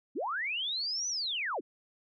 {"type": "linear two-way sweep", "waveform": "sine", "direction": "up then down", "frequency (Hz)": [199.3, 6060, 199.3], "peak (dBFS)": -31, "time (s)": [0.15, 1.61], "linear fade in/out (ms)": 20, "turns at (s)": 1.08, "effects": []}